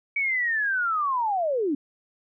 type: linear sweep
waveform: sine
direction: down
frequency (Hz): 2276 to 264.6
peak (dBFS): -22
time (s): 0.16-1.75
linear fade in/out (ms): 5
effects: none